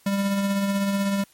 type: tone with tremolo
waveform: square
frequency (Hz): 198.3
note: G3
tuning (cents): +20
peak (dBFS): -20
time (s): 0.06-1.24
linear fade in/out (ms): 5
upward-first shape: triangle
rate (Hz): 16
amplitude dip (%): 40
effects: white hiss -57 dBFS RMS until 1.33 s + MP3 64 kbps